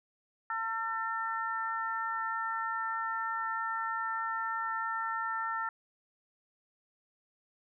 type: harmonic tone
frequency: 450.4 Hz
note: A4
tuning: 40 cents sharp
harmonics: 2 / 3 / 4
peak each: -37 / -34 / -38 dBFS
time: 0.5-5.69 s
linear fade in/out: 2 ms
effects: none